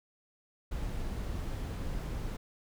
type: noise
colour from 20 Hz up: brown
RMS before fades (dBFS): -36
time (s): 0.71-2.37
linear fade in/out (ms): 10
effects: none